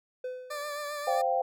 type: tone with exponential decay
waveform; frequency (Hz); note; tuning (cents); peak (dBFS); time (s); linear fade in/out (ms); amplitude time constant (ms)
triangle; 506; B4; +42; -29; 0.24-0.93; 5; 150
type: tone with vibrato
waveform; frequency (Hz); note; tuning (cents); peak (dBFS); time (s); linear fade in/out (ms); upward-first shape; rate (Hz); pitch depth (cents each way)
20% pulse; 587.3; D5; 0; -29; 0.5-1.22; 10; triangle; 7.5; 37
type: chord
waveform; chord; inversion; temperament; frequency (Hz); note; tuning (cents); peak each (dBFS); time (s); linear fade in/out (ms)
sine; C suspended fourth; none; equal; 523.3 / 698.5 / 784; C5 / F5 / G5; 0 / 0 / 0; -29; 1.07-1.42; 5
effects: none